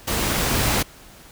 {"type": "noise with level ramp", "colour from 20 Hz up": "pink", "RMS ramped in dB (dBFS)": [-23, -20], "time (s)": [0.07, 0.83], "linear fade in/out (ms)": 10, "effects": ["pink hiss -46 dBFS RMS until 1.31 s"]}